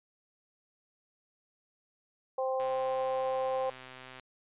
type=harmonic tone; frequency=261.7 Hz; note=C4; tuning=in tune; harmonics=2 / 3 / 4; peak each=-30 / -35 / -40 dBFS; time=2.38-3.7 s; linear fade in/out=5 ms
type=click train; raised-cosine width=0.3 ms; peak=-31 dBFS; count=207; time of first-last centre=2.6-4.197 s; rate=129 Hz
effects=resampled to 8000 Hz